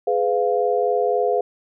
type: chord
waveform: sine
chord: F diminished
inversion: first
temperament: just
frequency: 419.1 / 502.9 / 698.5 Hz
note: Ab4 / Cb5 / F5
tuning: +16 / +31 / 0 cents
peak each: -21 / -21 / -22 dBFS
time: 0.07-1.41 s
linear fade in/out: 5 ms
effects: none